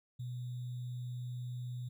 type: tone with sample-and-hold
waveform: sine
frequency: 123.47 Hz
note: B2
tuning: in tune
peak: -38 dBFS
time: 0.19-1.89 s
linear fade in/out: 10 ms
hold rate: 3675 Hz
effects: none